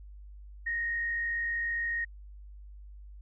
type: tone with frequency modulation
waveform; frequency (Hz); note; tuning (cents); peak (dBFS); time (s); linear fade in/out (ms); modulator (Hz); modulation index
sine; 1864.7; A#6; 0; -29; 0.66-2.05; 10; 53.4; 0.39
effects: added 50 Hz sine -45 dBFS peak until 3.21 s